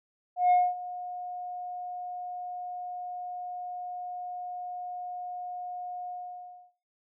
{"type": "tone with ADSR envelope", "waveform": "sine", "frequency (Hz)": 720, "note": "F#5", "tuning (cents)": -47, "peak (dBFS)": -16, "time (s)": [0.36, 6.72], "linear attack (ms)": 150, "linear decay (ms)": 230, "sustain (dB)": -19, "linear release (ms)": 630, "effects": ["noise-tail reverb RT60 0.4 s tail -17 dB re dry", "tanh soft clip ceiling -17 dBFS"]}